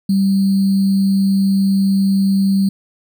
sine tone with sample-and-hold, 194.8 Hz, G3, 11 cents flat, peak -11 dBFS, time 0.09-2.69 s, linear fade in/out 5 ms, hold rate 4410 Hz, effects none

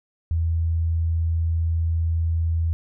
sine tone, 82.41 Hz, E2, in tune, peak -19 dBFS, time 0.31-2.73 s, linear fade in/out 0 ms, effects none

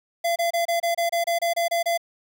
square tone bursts, 681 Hz, F5, 44 cents flat, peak -21 dBFS, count 12, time 0.24-1.977 s, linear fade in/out 10 ms, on 120 ms, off 27 ms, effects 10-bit

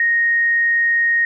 sine tone, 1864.7 Hz, A#6, in tune, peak -13 dBFS, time 0-1.25 s, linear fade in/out 2 ms, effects none

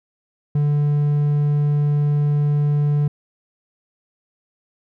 triangle tone, 146.5 Hz, D3, 4 cents flat, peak -13 dBFS, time 0.55-3.08 s, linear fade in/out 5 ms, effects none

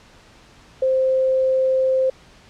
sine tone, 523.3 Hz, C5, in tune, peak -15 dBFS, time 0.82-2.1 s, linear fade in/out 5 ms, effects pink hiss -49 dBFS RMS until 2.49 s + low-pass 6000 Hz 12 dB/octave

